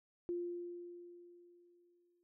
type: tone with exponential decay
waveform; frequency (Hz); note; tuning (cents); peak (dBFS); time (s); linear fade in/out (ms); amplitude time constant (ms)
sine; 349.2; F4; 0; -35; 0.29-2.23; 0; 420
effects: none